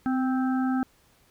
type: harmonic tone with a mistuned harmonic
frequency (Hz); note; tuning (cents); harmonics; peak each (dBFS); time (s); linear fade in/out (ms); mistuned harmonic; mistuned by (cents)
261.6; C4; 0; 1 / 3 / 5 / 6; -23 / -33 / -37 / -39; 0.06-0.83; 0; 1; -22
effects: pink hiss -62 dBFS RMS until 1.3 s